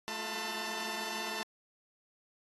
10% pulse tone cluster, 217 / 352.2 / 892 / 1006 Hz, A3 / F4 / A5 / B5, -24 / +15 / +23 / +32 cents, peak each -34 / -36 / -30 / -37 dBFS, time 0.08-1.43 s, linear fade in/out 0 ms, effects AAC 32 kbps

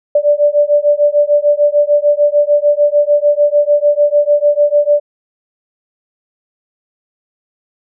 sine beating tone pair, 583 / 589.7 Hz, D5 / D5, -13 / +7 cents, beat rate 6.7 Hz, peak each -11 dBFS, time 0.15-5 s, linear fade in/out 5 ms, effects none

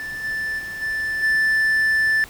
triangle tone with level steps, 1760 Hz, A6, in tune, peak -26 / -21 / -27 / -20 / -14 dBFS, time 0-2.24 s, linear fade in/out 0 ms, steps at 0.23 / 0.58 / 0.81 / 1.22 s, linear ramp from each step 20 ms, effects pink hiss -42 dBFS RMS until 2.29 s

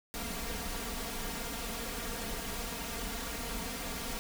pink noise with comb filter, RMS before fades -38 dBFS, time 0.14-4.19 s, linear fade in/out 0 ms, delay 4.3 ms, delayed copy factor +0.95, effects none

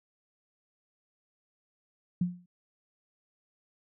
sine tone with exponential decay, 177.5 Hz, F3, 28 cents sharp, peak -22 dBFS, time 2.21-2.46 s, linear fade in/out 5 ms, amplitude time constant 53 ms, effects none

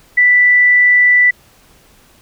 sine tone, 1975.5 Hz, B6, in tune, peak -6 dBFS, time 0.17-1.31 s, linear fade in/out 10 ms, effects pink hiss -48 dBFS RMS until 2.21 s

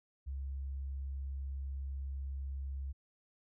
sine tone, 68 Hz, C#2, 33 cents flat, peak -37 dBFS, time 0.26-2.93 s, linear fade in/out 20 ms, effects none

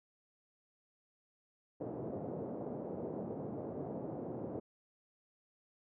white band-pass noise, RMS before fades -42 dBFS, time 1.8-4.6 s, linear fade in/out 10 ms, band 110 to 580 Hz, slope 24 dB/octave, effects none

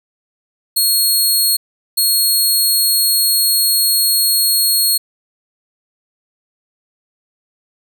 15% pulse tone bursts at uneven times, 4300 Hz, C8, 47 cents sharp, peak -5 dBFS, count 2, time 0.76-1.57 / 1.97-4.98 s, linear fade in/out 10 ms, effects none

